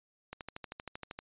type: click train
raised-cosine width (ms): 0.3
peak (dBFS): -25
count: 12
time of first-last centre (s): 0.33-1.189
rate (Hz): 12.8
effects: resampled to 8000 Hz